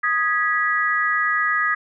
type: chord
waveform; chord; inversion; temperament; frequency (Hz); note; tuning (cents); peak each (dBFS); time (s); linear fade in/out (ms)
sine; G# minor; second; equal with one note detuned; 1244.5 / 1661.2 / 1947.2; D#6 / G#6 / B6; 0 / 0 / -25; -22; 0.03-1.75; 10
effects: none